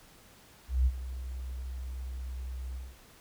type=tone with ADSR envelope; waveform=sine; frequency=63.6 Hz; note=C2; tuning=48 cents flat; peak=-19 dBFS; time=0.68-2.97 s; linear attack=180 ms; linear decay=48 ms; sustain=-16 dB; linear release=210 ms; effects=tanh soft clip ceiling -18 dBFS + pink hiss -57 dBFS RMS until 3.2 s